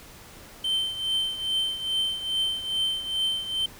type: tone with tremolo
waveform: triangle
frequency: 3103 Hz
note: G7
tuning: 18 cents flat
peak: -20 dBFS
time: 0.64-3.66 s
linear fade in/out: 5 ms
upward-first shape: triangle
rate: 2.4 Hz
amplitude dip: 75%
effects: pink hiss -47 dBFS RMS until 3.79 s